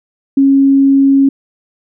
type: tone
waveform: sine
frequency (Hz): 273.9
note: C#4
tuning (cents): -21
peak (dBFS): -5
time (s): 0.37-1.29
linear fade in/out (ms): 5
effects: none